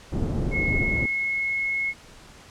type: low-pass noise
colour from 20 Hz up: pink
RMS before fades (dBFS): -26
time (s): 0.12-1.06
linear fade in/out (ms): 5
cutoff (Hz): 380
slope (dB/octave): 12
type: tone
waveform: sine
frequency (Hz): 2175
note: C#7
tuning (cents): -33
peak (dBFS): -23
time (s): 0.51-1.94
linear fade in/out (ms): 50
effects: pink hiss -48 dBFS RMS until 2.5 s + low-pass 8000 Hz 12 dB/octave